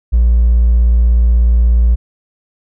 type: tone with hard clipping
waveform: triangle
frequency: 58.27 Hz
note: A#1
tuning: in tune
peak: -6 dBFS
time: 0.12-1.96 s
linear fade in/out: 20 ms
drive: 2 dB
effects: none